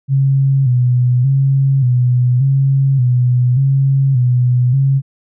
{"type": "tone with vibrato", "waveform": "sine", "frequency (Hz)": 130, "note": "C3", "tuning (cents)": -11, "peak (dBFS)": -9, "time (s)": [0.08, 5.02], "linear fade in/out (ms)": 50, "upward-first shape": "square", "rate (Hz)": 0.86, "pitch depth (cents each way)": 80, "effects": []}